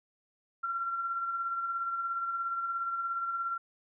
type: tone with tremolo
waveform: sine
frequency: 1367 Hz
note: F6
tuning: 37 cents flat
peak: -29 dBFS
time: 0.63-3.58 s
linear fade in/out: 10 ms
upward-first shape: sine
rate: 17 Hz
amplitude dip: 40%
effects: none